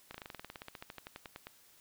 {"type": "slowing click train", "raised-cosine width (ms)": 0.3, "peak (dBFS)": -28, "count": 22, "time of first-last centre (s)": [0.11, 1.47], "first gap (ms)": 34, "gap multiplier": 1.06, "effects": ["white hiss -63 dBFS RMS until 1.8 s"]}